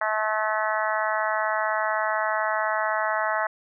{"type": "harmonic tone", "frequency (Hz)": 215.8, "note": "A3", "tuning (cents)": -33, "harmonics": [3, 4, 5, 6, 7, 8, 9], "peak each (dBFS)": [-28, -29, -30, -31, -31, -32, -33], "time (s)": [0.01, 3.47], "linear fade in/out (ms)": 5, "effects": []}